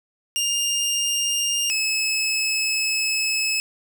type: tone pair in turn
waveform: 20% pulse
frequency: 2813 / 2591 Hz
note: F7 / E7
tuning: +12 / -30 cents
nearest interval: minor second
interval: 142 cents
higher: first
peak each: -16 dBFS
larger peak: neither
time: 0.36-1.7 / 1.7-3.6 s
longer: second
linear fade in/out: 0 ms
effects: none